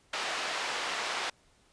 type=band-pass noise; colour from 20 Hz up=pink; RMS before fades=-34 dBFS; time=0.13-1.3 s; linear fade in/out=5 ms; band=730 to 4700 Hz; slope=12 dB/octave; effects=pink hiss -65 dBFS RMS until 1.72 s + resampled to 22050 Hz